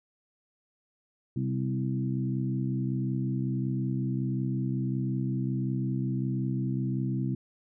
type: harmonic tone with a mistuned harmonic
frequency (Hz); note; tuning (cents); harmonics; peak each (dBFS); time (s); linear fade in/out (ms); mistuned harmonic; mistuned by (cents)
65.41; C2; 0; 2 / 3 / 4 / 5; -29 / -33 / -35 / -37; 1.36-7.35; 5; 4; -26
effects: none